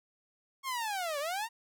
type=linear two-way sweep; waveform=sawtooth; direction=down then up; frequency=1100 to 554 to 948 Hz; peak=-29 dBFS; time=0.63-1.49 s; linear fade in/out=50 ms; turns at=1.19 s; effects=none